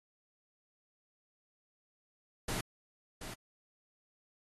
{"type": "noise with echo", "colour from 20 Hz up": "pink", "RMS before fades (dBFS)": -37, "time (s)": [2.48, 2.61], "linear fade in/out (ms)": 5, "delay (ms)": 730, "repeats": 1, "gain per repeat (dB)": -8, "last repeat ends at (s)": 3.34, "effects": ["AAC 32 kbps"]}